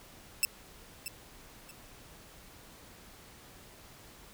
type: tone with echo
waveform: 10% pulse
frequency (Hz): 2654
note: E7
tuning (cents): +11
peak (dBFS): -15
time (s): 0.43-0.45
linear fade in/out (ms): 0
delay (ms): 630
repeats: 2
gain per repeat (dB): -12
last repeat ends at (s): 1.71
effects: pink hiss -54 dBFS RMS until 4.33 s